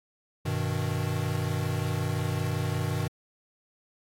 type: chord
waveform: square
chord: G augmented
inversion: none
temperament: equal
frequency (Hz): 98 / 123.47 / 155.56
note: G2 / B2 / D#3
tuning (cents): 0 / 0 / 0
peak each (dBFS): -32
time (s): 0.45-3.08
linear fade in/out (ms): 10
effects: AAC 64 kbps